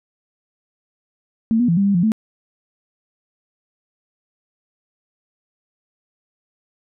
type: tone with pitch steps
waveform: sine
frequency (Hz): 225.1 / 243.2 / 168.6 / 198.3 / 200.1 / 173.8 / 219.2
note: A3 / B3 / E3 / G3 / G3 / F3 / A3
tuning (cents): +40 / -26 / +39 / +20 / +36 / -8 / -6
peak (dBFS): -13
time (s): 1.51-2.119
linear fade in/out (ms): 0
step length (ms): 87
effects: none